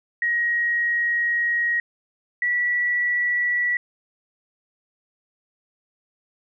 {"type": "tone pair in turn", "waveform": "sine", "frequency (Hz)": [1890, 1947.6], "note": ["A#6", "B6"], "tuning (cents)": [23, -25], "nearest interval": "minor second", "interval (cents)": 52, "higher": "second", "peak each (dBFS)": -19, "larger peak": "neither", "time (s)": [[0.22, 1.8], [2.42, 3.77]], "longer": "first", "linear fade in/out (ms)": 2, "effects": []}